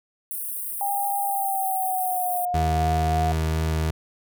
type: high-pass noise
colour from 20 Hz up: white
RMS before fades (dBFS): -31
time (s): 0.31-2.45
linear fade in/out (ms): 0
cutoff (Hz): 8700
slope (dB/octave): 96
type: tone with pitch glide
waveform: sine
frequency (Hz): 803 to 715.4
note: G5 to F5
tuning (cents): +41 to +41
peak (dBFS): -23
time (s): 0.81-3.32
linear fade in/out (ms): 2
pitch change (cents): -200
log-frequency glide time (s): 1.21-2.38
type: tone with vibrato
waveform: 30% pulse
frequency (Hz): 79.5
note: D#2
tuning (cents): +38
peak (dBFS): -19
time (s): 2.54-3.91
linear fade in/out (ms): 5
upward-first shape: sine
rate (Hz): 3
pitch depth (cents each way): 9
effects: none